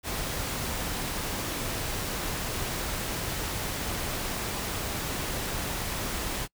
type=noise; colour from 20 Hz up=pink; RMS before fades=-32 dBFS; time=0.03-6.48 s; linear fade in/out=50 ms; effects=noise-tail reverb RT60 0.1 s tail -26 dB re dry